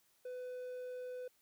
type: tone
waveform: triangle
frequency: 501 Hz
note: B4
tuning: 25 cents sharp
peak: -40 dBFS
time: 0.25-1.28 s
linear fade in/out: 5 ms
effects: white hiss -73 dBFS RMS until 1.41 s